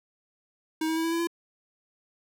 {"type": "tone with pitch steps", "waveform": "square", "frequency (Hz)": [317.1, 321.3, 325.6, 330, 334.4, 338.9], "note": ["D#4", "E4", "E4", "E4", "E4", "E4"], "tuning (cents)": [33, -44, -21, 2, 25, 48], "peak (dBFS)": -26, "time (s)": [0.81, 1.272], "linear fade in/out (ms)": 5, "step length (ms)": 77, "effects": []}